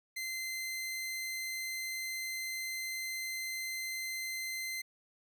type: tone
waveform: sawtooth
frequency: 2071 Hz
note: C7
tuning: 18 cents flat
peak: -33 dBFS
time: 0.16-4.82 s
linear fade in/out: 10 ms
effects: none